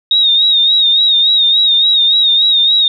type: tone with vibrato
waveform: sine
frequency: 3739 Hz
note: A#7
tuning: 4 cents sharp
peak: -7 dBFS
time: 0.11-2.88 s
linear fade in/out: 2 ms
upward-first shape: sine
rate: 3.5 Hz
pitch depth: 63 cents each way
effects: none